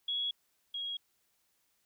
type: tone pair in turn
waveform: sine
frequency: 3344 / 3296 Hz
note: G#7 / G#7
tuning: +11 / -14 cents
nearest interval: unison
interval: 25 cents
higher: first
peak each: -31 / -35 dBFS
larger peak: first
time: 0.08-0.31 / 0.74-0.97 s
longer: neither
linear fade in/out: 5 ms
effects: white hiss -75 dBFS RMS until 1.85 s